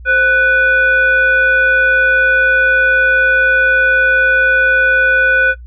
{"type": "tone with frequency modulation", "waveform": "sine", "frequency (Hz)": 1488, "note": "F#6", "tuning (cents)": 9, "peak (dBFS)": -7, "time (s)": [0.05, 5.55], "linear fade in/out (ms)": 50, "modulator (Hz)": 965, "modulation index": 0.54, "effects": ["noise-tail reverb RT60 0.1 s tail -17 dB re dry", "added 60 Hz sine -30 dBFS peak until 5.66 s"]}